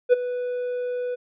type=tone with ADSR envelope; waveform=triangle; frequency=493.9 Hz; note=B4; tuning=in tune; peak=-8 dBFS; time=0.09-1.16 s; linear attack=39 ms; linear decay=17 ms; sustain=-15 dB; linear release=22 ms; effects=resampled to 8000 Hz